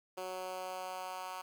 10% pulse tone with high-pass filter sweep, 185 Hz, F#3, in tune, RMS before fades -42 dBFS, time 0.17-1.42 s, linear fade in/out 10 ms, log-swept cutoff 440 to 950 Hz, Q 1.8, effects 10-bit

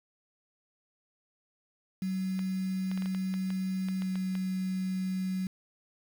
sine tone with pitch glide, 188.4 to 187.21 Hz, F#3 to F#3, +32 to +21 cents, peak -29 dBFS, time 2.02-5.47 s, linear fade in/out 2 ms, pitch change -11 cents, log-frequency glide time 3.97-4.12 s
clicks, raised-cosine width 0.3 ms, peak -27 dBFS, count 12, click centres 2.392 / 2.915 / 2.976 / 3.022 / 3.059 / 3.148 / 3.34 / 3.504 / 3.886 / 4.021 / 4.156 / 4.353 s
effects 8-bit

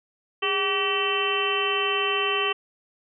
harmonic tone with a mistuned harmonic, 384.2 Hz, G4, 35 cents flat, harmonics 1 / 2 / 3 / 4 / 5 / 6 / 7 / 8, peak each -28 / -35 / -28 / -39 / -33 / -39 / -27 / -28 dBFS, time 0.42-2.53 s, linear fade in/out 10 ms, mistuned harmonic 1, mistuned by +96 cents, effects none

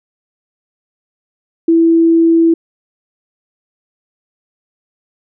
sine tone, 330.7 Hz, E4, 6 cents sharp, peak -6 dBFS, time 1.68-2.54 s, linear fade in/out 5 ms, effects none

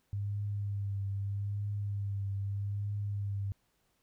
sine tone with vibrato, 100.6 Hz, G2, 45 cents sharp, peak -32 dBFS, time 0.13-3.52 s, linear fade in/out 0 ms, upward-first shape triangle, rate 0.8 Hz, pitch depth 36 cents each way, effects pink hiss -75 dBFS RMS until 4.02 s

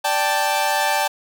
sawtooth chord, D suspended fourth, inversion none, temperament equal, 587.3 / 784 / 880 Hz, D5 / G5 / A5, 0 / 0 / 0 cents, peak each -21 / -18 / -17 dBFS, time 0.04-1.08 s, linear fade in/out 10 ms, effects none

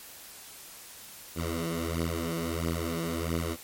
10% pulse beating tone pair, 82.41 / 83.91 Hz, E2 / E2, 0 / +31 cents, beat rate 1.5 Hz, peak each -24 / -24 dBFS, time 1.35-3.57 s, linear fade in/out 50 ms, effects white hiss -47 dBFS RMS until 3.63 s + MP3 64 kbps

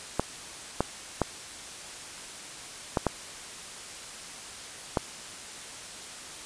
clicks, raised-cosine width 1 ms, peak -9 dBFS, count 6, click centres 0.196 / 0.806 / 1.217 / 2.972 / 3.067 / 4.972 s, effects white hiss -42 dBFS RMS until 6.45 s + resampled to 22050 Hz

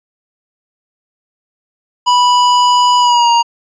square tone with pitch glide, 984 to 939.6 Hz, B5 to A#5, -7 to +13 cents, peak -8 dBFS, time 2.06-3.43 s, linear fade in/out 20 ms, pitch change -80 cents, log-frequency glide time 2.99-3.31 s, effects resampled to 16000 Hz

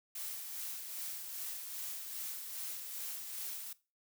blue noise with tremolo, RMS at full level -41 dBFS, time 0.15-3.73 s, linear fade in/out 5 ms, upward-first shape sine, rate 2.5 Hz, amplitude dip 40%, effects noise-tail reverb RT60 0.3 s tail -19 dB re dry

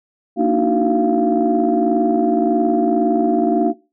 sine tone cluster, 231.5 / 292.6 / 314.4 / 371.6 / 693 Hz, A#3 / D4 / D#4 / F#4 / F5, -12 / -6 / +18 / +7 / -14 cents, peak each -19 dBFS, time 0.36-3.74 s, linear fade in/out 50 ms, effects noise-tail reverb RT60 0.3 s tail -22 dB re dry + tanh soft clip ceiling -4 dBFS

